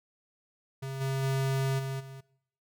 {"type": "tone with level steps", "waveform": "square", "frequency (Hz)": 134.6, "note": "C3", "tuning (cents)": 49, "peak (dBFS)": [-35, -29, -27, -33, -44], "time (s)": [0.82, 2.21], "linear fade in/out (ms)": 10, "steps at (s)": [1, 1.22, 1.78, 1.99], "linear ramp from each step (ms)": 20, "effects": ["noise-tail reverb RT60 0.7 s tail -20 dB re dry"]}